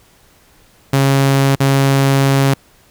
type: tone with dropouts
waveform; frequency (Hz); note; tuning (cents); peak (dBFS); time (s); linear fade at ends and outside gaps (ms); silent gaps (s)
sawtooth; 136.9; C#3; -21; -6; 0.93-2.54; 5; 1.555-1.602
effects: pink hiss -50 dBFS RMS until 2.9 s